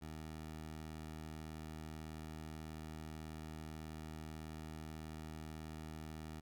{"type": "tone", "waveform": "15% pulse", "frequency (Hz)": 78.3, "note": "D#2", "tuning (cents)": 11, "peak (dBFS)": -40, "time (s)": [0.01, 6.41], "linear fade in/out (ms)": 20, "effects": []}